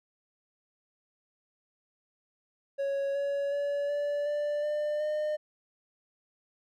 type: tone with pitch steps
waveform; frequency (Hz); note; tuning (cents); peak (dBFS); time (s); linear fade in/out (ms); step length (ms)
triangle; 554.4 / 562.8 / 571.3 / 579.9 / 588.7 / 597.6 / 606.7; C#5 / C#5 / D5 / D5 / D5 / D5 / D#5; 0 / +26 / -48 / -22 / +4 / +30 / -44; -26; 2.78-5.37; 20; 370
effects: none